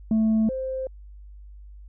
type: tone pair in turn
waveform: sine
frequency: 220 / 523.3 Hz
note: A3 / C5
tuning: 0 / 0 cents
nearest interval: octave + minor third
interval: 1500 cents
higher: second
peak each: -15 / -26 dBFS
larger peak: first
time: 0.11-0.49 / 0.49-0.87 s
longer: neither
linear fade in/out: 2 ms
effects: tanh soft clip ceiling -17 dBFS + added 50 Hz sine -41 dBFS peak until 1.88 s